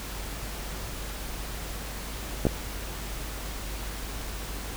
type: clicks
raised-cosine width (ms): 2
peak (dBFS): -9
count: 2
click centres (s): 2.453 / 2.468
effects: added 50 Hz sine -36 dBFS peak until 4.76 s + pink hiss -38 dBFS RMS until 4.76 s